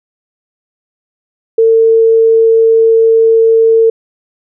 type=tone; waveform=sine; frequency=451.1 Hz; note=A4; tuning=43 cents sharp; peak=-4 dBFS; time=1.58-3.9 s; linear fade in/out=5 ms; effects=none